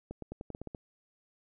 clicks, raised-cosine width 2 ms, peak -27 dBFS, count 9, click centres 0.11 / 0.223 / 0.32 / 0.411 / 0.503 / 0.549 / 0.616 / 0.673 / 0.748 s, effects none

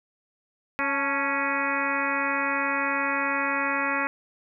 harmonic tone with a mistuned harmonic, 277.2 Hz, C#4, in tune, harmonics 1 / 2 / 3 / 4 / 5 / 6 / 7 / 8 / 9, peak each -33 / -34 / -33 / -31 / -31 / -32 / -31 / -34 / -33 dBFS, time 0.79-4.07 s, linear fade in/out 0 ms, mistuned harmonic 3, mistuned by +72 cents, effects none

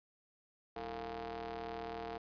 sawtooth ring-modulated tone, 123.7 Hz, B2, 3 cents sharp, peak -34 dBFS, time 0.76-2.18 s, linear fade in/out 5 ms, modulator 576 Hz, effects resampled to 11025 Hz

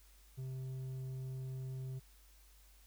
square tone with low-pass filter, 130.81 Hz, C3, in tune, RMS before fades -43 dBFS, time 0.37-2 s, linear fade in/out 20 ms, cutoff 290 Hz, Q 0.61, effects added 50 Hz sine -61 dBFS peak until 2.86 s + white hiss -67 dBFS RMS until 2.86 s

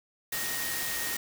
sine tone in noise, 1864.7 Hz, A#6, in tune, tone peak -37 dBFS, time 0.32-1.17 s, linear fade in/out 5 ms, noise white, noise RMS -33 dBFS, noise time 0.32-1.17 s, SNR -7 dB, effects none

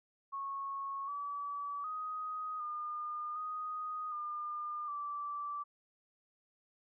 sine tone with pitch steps, 1100 / 1147 / 1252 / 1213 / 1244 / 1205 / 1164 Hz, C#6 / D6 / D#6 / D#6 / D#6 / D6 / D6, -14 / -41 / +10 / -44 / -1 / +44 / -16 cents, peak -37 dBFS, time 0.32-5.64 s, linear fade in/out 20 ms, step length 760 ms, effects none

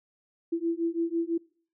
sine beating tone pair, 331.5 / 337.5 Hz, E4 / E4, +10 / +41 cents, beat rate 6 Hz, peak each -29 dBFS, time 0.52-1.38 s, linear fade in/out 10 ms, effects noise-tail reverb RT60 0.5 s tail -24 dB re dry

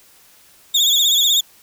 35% pulse tone with vibrato, 3519 Hz, A7, in tune, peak -11 dBFS, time 0.74-1.41 s, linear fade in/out 10 ms, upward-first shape sine, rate 16 Hz, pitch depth 98 cents each way, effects white hiss -50 dBFS RMS until 1.62 s

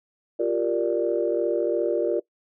sine chord, G minor seventh, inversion third, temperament equal, 349.2 / 392 / 466.2 / 587.3 Hz, F4 / G4 / Bb4 / D5, 0 / 0 / 0 / 0 cents, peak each -25 / -29 / -25 / -26 dBFS, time 0.39-2.2 s, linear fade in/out 10 ms, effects noise-tail reverb RT60 0.1 s tail -20 dB re dry + tanh soft clip ceiling -10 dBFS

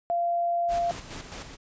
sine tone, 690 Hz, F5, 21 cents flat, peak -23 dBFS, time 0.1-0.91 s, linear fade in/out 0 ms
pink noise with tremolo, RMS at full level -38 dBFS, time 0.68-1.57 s, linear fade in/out 50 ms, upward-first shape square, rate 4.7 Hz, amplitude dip 50%
effects resampled to 16000 Hz

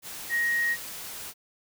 sine tone in noise, 1881 Hz, A#6, 15 cents sharp, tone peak -23 dBFS, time 0.29-0.77 s, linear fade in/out 50 ms, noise white, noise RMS -39 dBFS, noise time 0.02-1.34 s, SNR +13 dB, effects none

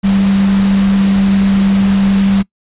sine tone in noise, 196 Hz, G3, in tune, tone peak -8 dBFS, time 0.03-2.43 s, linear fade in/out 20 ms, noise pink, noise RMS -23 dBFS, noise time 0.03-2.43 s, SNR +12 dB, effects noise-tail reverb RT60 0.1 s tail -23 dB re dry + resampled to 8000 Hz

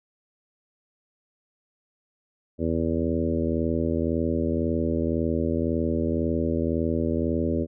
harmonic tone with a mistuned harmonic, 81.9 Hz, E2, 11 cents flat, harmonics 1 / 2 / 3 / 4 / 5 / 6 / 7, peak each -29 / -32 / -27 / -29 / -31 / -33 / -33 dBFS, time 2.58-7.67 s, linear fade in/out 50 ms, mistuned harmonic 1, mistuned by +15 cents, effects none

